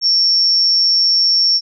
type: tone with amplitude modulation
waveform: sine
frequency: 5460 Hz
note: F8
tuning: 40 cents flat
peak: -8 dBFS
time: 0.01-1.61 s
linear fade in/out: 50 ms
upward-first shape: sine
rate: 175 Hz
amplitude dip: 45%
effects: none